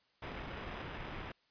pink noise with sample-and-hold, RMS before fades -44 dBFS, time 0.22-1.32 s, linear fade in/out 5 ms, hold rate 4410 Hz, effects white hiss -73 dBFS RMS until 1.5 s + resampled to 11025 Hz

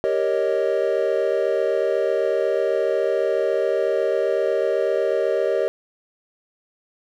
triangle chord, Eb dominant seventh, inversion first, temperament equal, 392 / 466.2 / 554.4 / 622.3 Hz, G4 / Bb4 / Db5 / Eb5, 0 / 0 / 0 / 0 cents, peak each -22 dBFS, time 0.04-5.68 s, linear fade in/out 0 ms, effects none

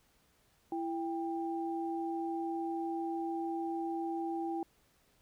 sine tone pair together, 333.4 / 793 Hz, E4 / G5, +20 / +20 cents, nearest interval octave + minor third, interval 1500 cents, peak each -35 / -38 dBFS, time 0.72-4.63 s, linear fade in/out 2 ms, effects pink hiss -70 dBFS RMS until 5.21 s

